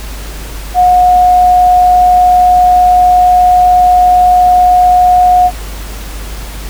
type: tone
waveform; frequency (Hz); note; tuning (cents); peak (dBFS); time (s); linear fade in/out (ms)
sine; 724; F#5; -38; -3; 0.74-5.51; 50
effects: added 50 Hz sine -21 dBFS peak until 6.69 s + pink hiss -28 dBFS RMS until 6.69 s